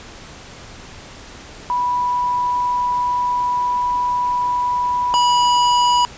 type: tone pair in turn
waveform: sine / square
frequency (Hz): 983 / 976.2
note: B5 / B5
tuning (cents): -8 / -20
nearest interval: unison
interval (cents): 12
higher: first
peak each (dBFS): -16 / -13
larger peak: second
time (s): 1.7-5.14 / 5.14-6.05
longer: first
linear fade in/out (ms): 0
effects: pink hiss -38 dBFS RMS until 6.17 s + resampled to 16000 Hz